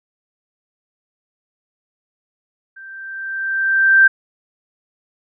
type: tone with level ramp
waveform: sine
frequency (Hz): 1568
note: G6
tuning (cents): 0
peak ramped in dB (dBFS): -35 to -5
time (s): 2.76-4.08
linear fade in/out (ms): 10
effects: none